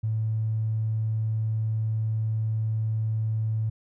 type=tone with tanh clipping; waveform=triangle; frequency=110 Hz; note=A2; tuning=in tune; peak=-23 dBFS; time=0.03-3.7 s; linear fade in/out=10 ms; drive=2 dB; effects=none